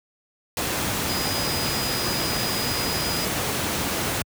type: tone in noise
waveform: sine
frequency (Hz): 4948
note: D#8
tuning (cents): -10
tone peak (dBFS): -29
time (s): 1.09-3.25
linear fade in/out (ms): 2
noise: pink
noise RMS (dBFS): -25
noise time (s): 0.57-4.22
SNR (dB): -7
effects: high-pass 80 Hz 12 dB/octave